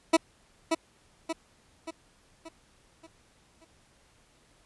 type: tone with echo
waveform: 20% pulse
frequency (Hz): 325.9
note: E4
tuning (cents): -20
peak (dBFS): -12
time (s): 0.13-0.17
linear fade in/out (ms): 10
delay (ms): 580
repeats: 6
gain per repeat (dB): -6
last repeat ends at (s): 3.65
effects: pink hiss -63 dBFS RMS until 4.65 s + resampled to 24000 Hz